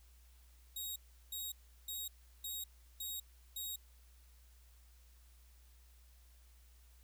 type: tone bursts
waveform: 10% pulse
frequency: 3782 Hz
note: A#7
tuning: 24 cents sharp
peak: -33 dBFS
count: 6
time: 0.76-3.76 s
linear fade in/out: 5 ms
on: 200 ms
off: 360 ms
effects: added 60 Hz sine -60 dBFS peak until 7.03 s + white hiss -70 dBFS RMS until 7.03 s